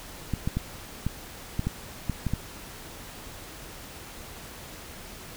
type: clicks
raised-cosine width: 5 ms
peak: -14 dBFS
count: 9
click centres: 0.337 / 0.475 / 0.57 / 1.066 / 1.594 / 1.67 / 2.097 / 2.267 / 2.336 s
effects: pink hiss -43 dBFS RMS until 5.36 s